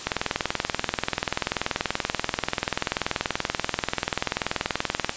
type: click train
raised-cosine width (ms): 0.3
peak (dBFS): -6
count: 105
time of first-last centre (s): 0.07-5.094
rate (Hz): 20.7
effects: white hiss -36 dBFS RMS until 5.16 s + resampled to 16000 Hz